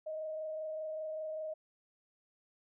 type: tone with frequency modulation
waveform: sine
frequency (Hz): 626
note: D#5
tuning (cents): +10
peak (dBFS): -37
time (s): 0.06-1.54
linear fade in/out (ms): 10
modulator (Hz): 25.1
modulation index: 0.37
effects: none